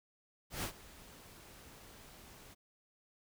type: noise with ADSR envelope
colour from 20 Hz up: pink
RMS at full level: -37 dBFS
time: 0.5-2.55 s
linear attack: 130 ms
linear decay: 89 ms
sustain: -19 dB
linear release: 23 ms
effects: none